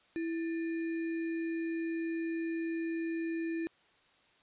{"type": "tone with sample-and-hold", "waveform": "sine", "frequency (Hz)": 329.6, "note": "E4", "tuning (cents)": 0, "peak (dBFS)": -32, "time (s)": [0.16, 3.67], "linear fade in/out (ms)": 0, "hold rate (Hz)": 2100, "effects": ["white hiss -66 dBFS RMS until 4.42 s", "resampled to 8000 Hz"]}